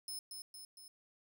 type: tone with echo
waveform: 20% pulse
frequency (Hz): 5210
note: E8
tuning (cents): -21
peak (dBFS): -36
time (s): 0.08-0.19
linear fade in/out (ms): 2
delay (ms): 230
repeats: 3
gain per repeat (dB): -4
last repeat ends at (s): 0.88
effects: none